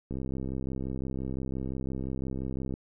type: click train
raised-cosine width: 3 ms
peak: -22 dBFS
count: 174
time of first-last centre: 0.11-2.739 s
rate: 65.8 Hz
effects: none